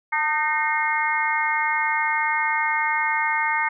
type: harmonic tone with a mistuned harmonic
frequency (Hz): 306.4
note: D#4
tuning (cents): -27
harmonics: 3 / 4 / 5 / 6 / 7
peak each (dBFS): -24 / -29 / -30 / -27 / -24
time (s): 0.12-3.69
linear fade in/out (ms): 10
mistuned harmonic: 3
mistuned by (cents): -35
effects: none